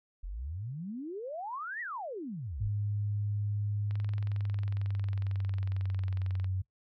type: exponential two-way sweep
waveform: sine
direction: up then down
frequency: 40.05 to 1975.5 to 40.05 Hz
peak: -36 dBFS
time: 0.23-2.69 s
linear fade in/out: 10 ms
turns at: 1.81 s
type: tone with pitch glide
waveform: sine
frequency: 103.1 to 94 Hz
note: G#2 to F#2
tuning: -12 to +28 cents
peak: -30 dBFS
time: 2.6-6.62 s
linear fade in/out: 10 ms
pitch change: -160 cents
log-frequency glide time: 4.09-6.31 s
type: click train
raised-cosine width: 0.3 ms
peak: -32 dBFS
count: 57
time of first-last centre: 3.91-6.444 s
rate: 22.1 Hz
effects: noise-tail reverb RT60 0.1 s tail -17 dB re dry